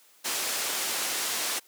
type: low-pass noise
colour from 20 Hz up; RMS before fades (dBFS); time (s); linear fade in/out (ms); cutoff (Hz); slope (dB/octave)
white; -30; 0.24-1.6; 20; 10000; 12
effects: white hiss -59 dBFS RMS until 1.67 s + high-pass 300 Hz 12 dB/octave